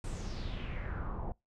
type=noise with low-pass filter sweep; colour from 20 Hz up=brown; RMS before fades=-38 dBFS; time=0.04-1.32 s; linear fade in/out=2 ms; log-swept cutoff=9100 to 740 Hz; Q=3.8; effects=noise-tail reverb RT60 0.2 s tail -24 dB re dry